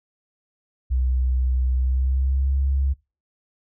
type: tone with pitch glide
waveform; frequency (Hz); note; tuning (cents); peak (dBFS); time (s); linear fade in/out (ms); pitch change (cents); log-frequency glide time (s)
sine; 63.5 to 68.06; B1 to C#2; +49 to -31; -18; 0.9-2.94; 20; +120; 1.75-2.56
effects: noise-tail reverb RT60 0.3 s tail -24 dB re dry